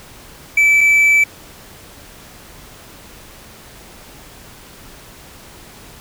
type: tone pair in turn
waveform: triangle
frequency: 2313 / 2313 Hz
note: D7 / D7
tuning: -27 / -27 cents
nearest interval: unison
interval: 0 cents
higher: neither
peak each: -7 dBFS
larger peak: neither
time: 0.57-0.81 / 0.81-1.24 s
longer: second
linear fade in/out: 5 ms
effects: pink hiss -40 dBFS RMS until 6 s